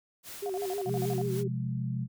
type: noise with tremolo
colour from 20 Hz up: white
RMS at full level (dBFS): -43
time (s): 0.23-1.44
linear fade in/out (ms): 50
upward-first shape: sine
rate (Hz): 2.7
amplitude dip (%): 60
type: tone with vibrato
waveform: sine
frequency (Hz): 390.2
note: G4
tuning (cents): -8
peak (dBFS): -31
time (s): 0.42-1.48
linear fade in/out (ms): 10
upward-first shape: sine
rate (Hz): 6.3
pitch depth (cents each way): 81
type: tone bursts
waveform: sine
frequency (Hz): 717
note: F5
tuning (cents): +45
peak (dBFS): -35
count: 10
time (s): 0.46-1.215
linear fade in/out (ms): 0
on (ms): 35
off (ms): 45
type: chord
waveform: sine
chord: F minor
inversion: second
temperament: equal with one note detuned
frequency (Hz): 128.19 / 174.61 / 207.7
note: C3 / F3 / Ab3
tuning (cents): -35 / 0 / 0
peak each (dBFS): -31 / -37 / -37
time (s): 0.85-2.08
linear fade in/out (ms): 50
effects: none